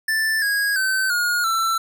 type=tone with pitch steps; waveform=square; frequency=1765 / 1646.8 / 1536.5 / 1433.6 / 1337.6 Hz; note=A6 / G#6 / G6 / F6 / E6; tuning=+5 / -15 / -35 / +45 / +25 cents; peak=-19 dBFS; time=0.08-1.78 s; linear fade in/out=5 ms; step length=340 ms; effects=none